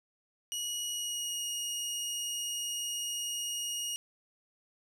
20% pulse tone with pitch glide, 2908 to 2871 Hz, F#7 to F7, -31 to +47 cents, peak -28 dBFS, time 0.52-3.96 s, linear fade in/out 0 ms, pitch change -22 cents, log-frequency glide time 0.91-1.46 s, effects none

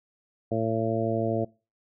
harmonic tone, 112.4 Hz, A2, 37 cents sharp, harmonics 1 / 2 / 3 / 4 / 5 / 6, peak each -31 / -31 / -31 / -31 / -31 / -31 dBFS, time 0.51-1.45 s, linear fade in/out 10 ms, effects noise-tail reverb RT60 0.3 s tail -22 dB re dry

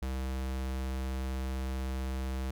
square tone, 65.41 Hz, C2, in tune, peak -33 dBFS, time 0.02-2.51 s, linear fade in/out 5 ms, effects none

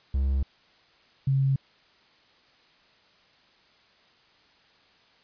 triangle / sine tone pair in turn, 67.6 / 135.51 Hz, C#2 / C#3, -43 / -39 cents, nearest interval octave, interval 1204 cents, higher second, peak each -20 dBFS, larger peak neither, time 0.14-0.43 / 1.27-1.56 s, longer neither, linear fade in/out 5 ms, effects white hiss -60 dBFS RMS until 5.23 s + resampled to 11025 Hz

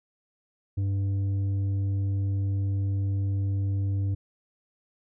sine tone with tanh clipping, 98.3 Hz, G2, 5 cents sharp, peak -25 dBFS, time 0.77-4.15 s, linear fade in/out 10 ms, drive 6 dB, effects none

